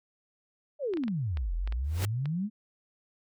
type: exponential two-way sweep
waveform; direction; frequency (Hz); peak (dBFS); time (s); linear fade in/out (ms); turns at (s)
sine; down then up; 622.3 to 40.25 to 221.9; -28; 0.79-2.5; 50; 1.54
type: clicks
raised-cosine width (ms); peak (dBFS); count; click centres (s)
0.3; -26; 9; 0.937 / 0.972 / 1.037 / 1.081 / 1.372 / 1.675 / 1.724 / 2.023 / 2.257
type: noise with exponential growth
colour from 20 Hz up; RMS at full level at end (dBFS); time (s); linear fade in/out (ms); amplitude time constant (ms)
pink; -31; 1.84-2.05; 0; 45
effects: none